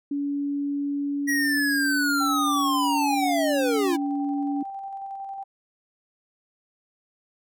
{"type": "tone", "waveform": "sine", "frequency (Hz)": 284.4, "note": "C#4", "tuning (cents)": 45, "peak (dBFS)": -24, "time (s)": [0.11, 4.63], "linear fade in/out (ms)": 5}
{"type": "linear sweep", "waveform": "square", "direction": "down", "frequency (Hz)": [1922, 317.5], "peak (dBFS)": -23, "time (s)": [1.27, 3.97], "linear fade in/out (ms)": 20}
{"type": "tone with tremolo", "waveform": "sine", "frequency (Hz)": 784, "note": "G5", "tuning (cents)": 0, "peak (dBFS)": -31, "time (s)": [2.2, 5.44], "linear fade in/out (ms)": 10, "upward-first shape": "square", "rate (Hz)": 11, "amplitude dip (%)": 25}
{"effects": []}